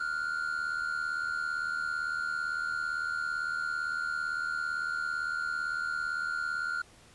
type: tone pair together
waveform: triangle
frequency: 1397.2 / 1475 Hz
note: F6 / F#6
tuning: 0 / -6 cents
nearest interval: minor second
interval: 94 cents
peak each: -30 / -34 dBFS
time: 0-6.82 s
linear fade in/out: 5 ms
effects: pink hiss -57 dBFS RMS until 7.14 s + resampled to 24000 Hz